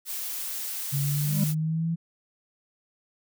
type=noise; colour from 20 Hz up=blue; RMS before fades=-33 dBFS; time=0.05-1.55 s; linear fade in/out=50 ms
type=exponential sweep; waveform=sine; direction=up; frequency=138.59 to 167.6 Hz; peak=-24 dBFS; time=0.92-1.96 s; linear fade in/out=20 ms
type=tone with exponential growth; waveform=triangle; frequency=200 Hz; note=G3; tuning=35 cents sharp; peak=-18 dBFS; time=1.15-1.44 s; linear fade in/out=5 ms; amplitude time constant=62 ms
effects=none